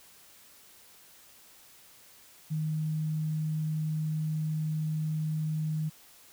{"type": "tone", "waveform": "sine", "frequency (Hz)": 155.56, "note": "D#3", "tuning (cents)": 0, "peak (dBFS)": -28, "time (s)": [2.5, 5.9], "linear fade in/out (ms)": 20, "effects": ["white hiss -56 dBFS RMS until 6.32 s"]}